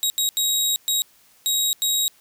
20% pulse tone bursts at uneven times, 3806 Hz, A#7, 35 cents sharp, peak -13 dBFS, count 6, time 0.03-0.1 / 0.18-0.29 / 0.37-0.76 / 0.88-1.02 / 1.46-1.73 / 1.82-2.08 s, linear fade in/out 0 ms, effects white hiss -56 dBFS RMS until 2.2 s

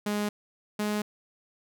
sawtooth tone pair in turn, 207.7 / 209.6 Hz, G#3 / G#3, 0 / +16 cents, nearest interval unison, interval 16 cents, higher second, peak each -23 dBFS, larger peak neither, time 0.06-0.29 / 0.79-1.02 s, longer neither, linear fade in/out 5 ms, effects none

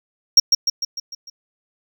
triangle tone with echo, 5588 Hz, F8, in tune, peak -4 dBFS, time 0.37-0.4 s, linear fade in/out 5 ms, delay 150 ms, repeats 6, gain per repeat -5 dB, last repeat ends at 1.3 s, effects none

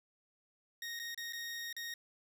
20% pulse tone with dropouts, 1864.7 Hz, A#6, in tune, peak -35 dBFS, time 0.82-1.94 s, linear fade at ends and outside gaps 2 ms, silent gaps 0.992-0.997 / 1.146-1.176 / 1.325-1.332 / 1.728-1.765 s, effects 11-bit

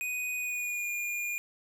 square tone with pitch glide, 2489 to 2422 Hz, D#7 to D#7, 0 to -47 cents, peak -32 dBFS, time 0.01-1.38 s, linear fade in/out 0 ms, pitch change -47 cents, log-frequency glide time 0.36-0.91 s, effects none

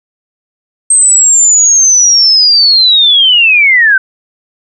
sine linear sweep, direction down, 8370 to 1508 Hz, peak -3 dBFS, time 0.9-3.98 s, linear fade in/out 5 ms, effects none

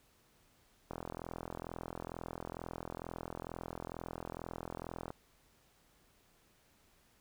click train, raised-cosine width 1 ms, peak -27 dBFS, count 178, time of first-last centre 0.91-5.104 s, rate 42.2 Hz, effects pink hiss -69 dBFS RMS until 7.2 s

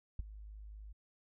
sine tone with ADSR envelope, 52.1 Hz, G#1, 6 cents sharp, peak -30 dBFS, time 0.19-0.93 s, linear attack 4 ms, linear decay 16 ms, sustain -17 dB, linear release 13 ms, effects none

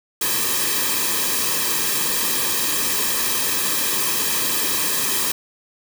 white noise with comb filter, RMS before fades -21 dBFS, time 0.21-5.32 s, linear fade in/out 5 ms, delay 1.4 ms, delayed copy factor -0.8, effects none

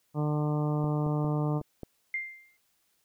harmonic tone, 149.7 Hz, D3, 33 cents sharp, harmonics 1 / 2 / 3 / 4 / 5 / 6 / 7 / 8, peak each -27 / -33 / -37 / -39 / -41 / -43 / -44 / -45 dBFS, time 0.14-1.62 s, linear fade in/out 50 ms
clicks, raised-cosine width 2 ms, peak -25 dBFS, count 5, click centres 0.843 / 1.065 / 1.246 / 1.613 / 1.833 s
sine tone with exponential decay, 2099 Hz, C7, 5 cents sharp, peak -27 dBFS, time 2.14-2.57 s, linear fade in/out 2 ms, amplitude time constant 93 ms
effects white hiss -72 dBFS RMS until 3.04 s

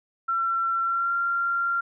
sine tone with pitch glide, 1354 to 1382.5 Hz, E6 to F6, +46 to -18 cents, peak -22 dBFS, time 0.28-1.81 s, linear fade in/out 10 ms, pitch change +36 cents, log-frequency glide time 0.82-1.14 s, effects none

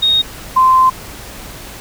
sine tone pair in turn, 3729 / 1037.7 Hz, A#7 / C6, 0 / -15 cents, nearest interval octave + minor seventh, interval 2215 cents, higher first, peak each -9 / -6 dBFS, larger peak second, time 0.02-0.22 / 0.56-0.9 s, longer second, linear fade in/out 10 ms, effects added 50 Hz sine -40 dBFS peak until 1.8 s + pink hiss -32 dBFS RMS until 1.8 s

